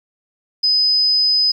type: tone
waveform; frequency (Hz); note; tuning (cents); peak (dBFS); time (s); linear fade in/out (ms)
sine; 5020; D#8; +15; -12; 0.63-1.52; 10
effects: 8-bit